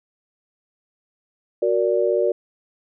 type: chord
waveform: sine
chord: Gb augmented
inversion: none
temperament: equal with one note detuned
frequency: 370 / 466.2 / 582.3 Hz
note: Gb4 / Bb4 / D5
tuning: 0 / 0 / -15 cents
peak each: -21 dBFS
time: 1.62-2.32 s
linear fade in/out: 5 ms
effects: none